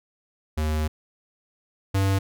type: tone pair in turn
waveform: square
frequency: 77.2 / 97.27 Hz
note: D#2 / G2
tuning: -13 / -13 cents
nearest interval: major third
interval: 400 cents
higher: second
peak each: -23 / -20 dBFS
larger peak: second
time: 0.57-0.88 / 1.94-2.19 s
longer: first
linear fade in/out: 10 ms
effects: none